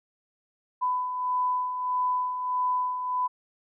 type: beating tone pair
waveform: sine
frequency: 999 / 1000.6 Hz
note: B5 / B5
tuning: +20 / +22 cents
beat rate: 1.6 Hz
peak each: -34 / -25 dBFS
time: 0.81-3.28 s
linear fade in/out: 20 ms
effects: none